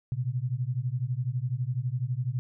sine beating tone pair, 119.4 / 131.4 Hz, A#2 / C3, +42 / +8 cents, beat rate 12 Hz, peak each -30 dBFS, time 0.12-2.39 s, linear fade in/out 0 ms, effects none

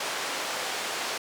pink band-pass noise, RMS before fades -32 dBFS, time 0-1.18 s, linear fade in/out 5 ms, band 530 to 7400 Hz, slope 12 dB/octave, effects none

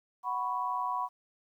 sine chord, F# suspended fourth, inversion none, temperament equal, 740 / 987.8 / 1108.7 Hz, F#5 / B5 / C#6, 0 / 0 / 0 cents, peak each -37 / -32 / -35 dBFS, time 0.23-1.09 s, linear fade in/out 50 ms, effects 11-bit

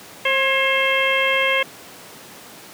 harmonic tone with a mistuned harmonic, 534 Hz, C5, 35 cents sharp, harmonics 1 / 2 / 3 / 4 / 5 / 6, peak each -22 / -25 / -25 / -20 / -24 / -25 dBFS, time 0.25-1.63 s, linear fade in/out 5 ms, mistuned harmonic 3, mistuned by +54 cents, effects pink hiss -40 dBFS RMS until 2.73 s + high-pass 200 Hz 12 dB/octave

